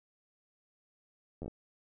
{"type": "slowing click train", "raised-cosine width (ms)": 2, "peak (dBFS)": -28, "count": 5, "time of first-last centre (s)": [1.42, 1.48], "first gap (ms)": 11, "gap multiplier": 1.21, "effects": []}